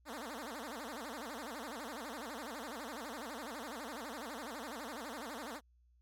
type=tone with vibrato; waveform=10% pulse; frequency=261.6 Hz; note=C4; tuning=in tune; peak=-34 dBFS; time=0.05-5.61 s; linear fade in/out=50 ms; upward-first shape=sine; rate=12 Hz; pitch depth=290 cents each way; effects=added 60 Hz sine -65 dBFS peak until 6.01 s + MP3 96 kbps